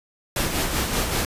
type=noise with tremolo; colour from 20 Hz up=pink; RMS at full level=-22 dBFS; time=0.36-1.25 s; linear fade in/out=2 ms; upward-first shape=sine; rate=5.2 Hz; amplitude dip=45%; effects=resampled to 32000 Hz